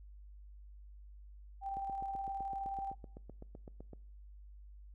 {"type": "tone with tremolo", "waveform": "sine", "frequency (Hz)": 784, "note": "G5", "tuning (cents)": 0, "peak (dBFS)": -36, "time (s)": [1.61, 2.95], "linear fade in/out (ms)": 50, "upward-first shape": "square", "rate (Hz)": 19, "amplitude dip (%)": 25}
{"type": "click train", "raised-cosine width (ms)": 2, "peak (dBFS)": -36, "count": 18, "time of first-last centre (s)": [1.77, 3.933], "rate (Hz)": 7.86}
{"effects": ["noise-tail reverb RT60 0.7 s tail -23 dB re dry", "added 50 Hz sine -51 dBFS peak until 4.94 s"]}